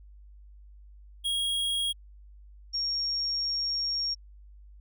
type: tone pair in turn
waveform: square / sine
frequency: 3286 / 5554 Hz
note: G#7 / F8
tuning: -19 / -10 cents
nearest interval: major sixth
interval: 909 cents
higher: second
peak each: -27 dBFS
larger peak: neither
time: 1.24-1.93 / 2.73-4.15 s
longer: second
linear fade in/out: 20 ms
effects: added 50 Hz sine -48 dBFS peak until 4.8 s